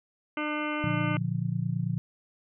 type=harmonic tone; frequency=300.8 Hz; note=D4; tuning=42 cents sharp; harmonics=1 / 2 / 3 / 4 / 5 / 7 / 8 / 9 / 10; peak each=-32 / -37 / -40 / -36 / -38 / -37 / -43 / -42 / -45 dBFS; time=0.37-1.17 s; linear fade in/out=2 ms
type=chord; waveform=sine; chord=Bb major; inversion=none; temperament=just; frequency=116.54 / 145.68 / 174.81 Hz; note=Bb2 / D3 / F3; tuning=0 / -14 / +2 cents; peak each=-31 dBFS; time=0.84-1.98 s; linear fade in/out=0 ms
effects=none